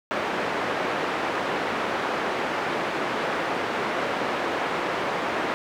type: band-pass noise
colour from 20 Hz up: pink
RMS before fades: -27 dBFS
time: 0.11-5.54 s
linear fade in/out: 0 ms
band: 350 to 2000 Hz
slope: 12 dB/octave
effects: none